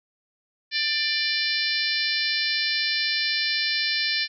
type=harmonic tone; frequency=592 Hz; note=D5; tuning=14 cents sharp; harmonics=3 / 4 / 5 / 6 / 7 / 8 / 9; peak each=-29 / -29 / -33 / -32 / -28 / -30 / -31 dBFS; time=0.71-4.28 s; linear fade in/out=50 ms; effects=none